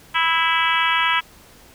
harmonic tone with a mistuned harmonic, 328.1 Hz, E4, 8 cents flat, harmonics 3 / 4 / 5 / 6 / 7 / 8 / 9 / 10, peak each -22 / -23 / -24 / -25 / -25 / -26 / -27 / -27 dBFS, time 0.14-1.21 s, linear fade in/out 20 ms, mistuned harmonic 6, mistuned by +18 cents, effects pink hiss -48 dBFS RMS until 1.74 s

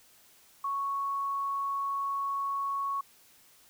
sine tone, 1108.7 Hz, C#6, in tune, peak -29 dBFS, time 0.64-3.01 s, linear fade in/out 5 ms, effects white hiss -60 dBFS RMS until 3.69 s

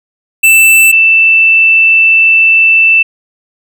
square / sine tone pair in turn, 2657 / 2657 Hz, E7 / E7, +13 / +13 cents, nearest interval unison, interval 0 cents, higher neither, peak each -3 dBFS, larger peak neither, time 0.43-0.92 / 0.92-3.03 s, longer second, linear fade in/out 10 ms, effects none

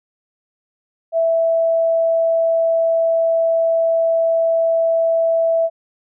sine tone, 659.3 Hz, E5, in tune, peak -13 dBFS, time 1.12-5.7 s, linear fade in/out 50 ms, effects none

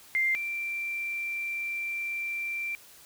sine tone pair in turn, 2097 / 2354 Hz, C7 / D7, +3 / +3 cents, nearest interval major second, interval 200 cents, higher second, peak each -23 / -30 dBFS, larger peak first, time 0.15-0.35 / 0.35-2.75 s, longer second, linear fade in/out 0 ms, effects white hiss -53 dBFS RMS until 3.05 s

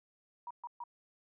sine tone bursts, 957 Hz, A#5, 45 cents sharp, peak -40 dBFS, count 3, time 0.47-0.838 s, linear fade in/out 2 ms, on 36 ms, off 130 ms, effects none

